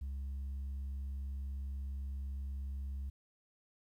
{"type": "tone", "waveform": "sine", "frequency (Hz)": 68.1, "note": "C#2", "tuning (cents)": -30, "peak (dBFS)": -35, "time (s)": [0.01, 3.1], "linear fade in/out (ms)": 10, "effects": ["tanh soft clip ceiling -37 dBFS", "12-bit"]}